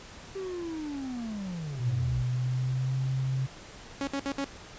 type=linear sweep; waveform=triangle; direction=down; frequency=392 to 49 Hz; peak=-31 dBFS; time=0.35-2.23 s; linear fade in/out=10 ms
type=tone with pitch glide; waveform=sine; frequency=124.5 to 131.75 Hz; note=B2 to C3; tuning=+14 to +12 cents; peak=-26 dBFS; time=1.79-3.47 s; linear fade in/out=20 ms; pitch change=+98 cents; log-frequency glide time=2.28-3 s
type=tone bursts; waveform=sawtooth; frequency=277.2 Hz; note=C#4; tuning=in tune; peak=-25 dBFS; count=4; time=4.01-4.444 s; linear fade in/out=0 ms; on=62 ms; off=62 ms
effects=pink hiss -47 dBFS RMS until 4.78 s + resampled to 16000 Hz